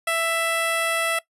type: tone with notch filter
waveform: 10% pulse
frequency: 662 Hz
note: E5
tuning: 7 cents sharp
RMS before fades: -23 dBFS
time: 0.07-1.19 s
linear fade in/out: 5 ms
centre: 4300 Hz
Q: 1.9
effects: noise-tail reverb RT60 0.1 s tail -18 dB re dry + resampled to 32000 Hz